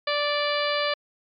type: harmonic tone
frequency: 585 Hz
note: D5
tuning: 7 cents flat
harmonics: 1 / 2 / 3 / 4 / 5 / 6 / 7 / 8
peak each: -26 / -29 / -31 / -32 / -33 / -34 / -34 / -35 dBFS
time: 0.07-0.94 s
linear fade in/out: 5 ms
effects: MP3 96 kbps